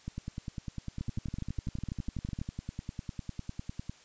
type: two click trains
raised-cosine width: 5 ms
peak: -24 / -23 dBFS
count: 39 / 18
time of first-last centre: 0.08-3.895 / 1.01-2.415 s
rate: 9.96 / 12.1 Hz
effects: white hiss -58 dBFS RMS until 4.04 s + resampled to 16000 Hz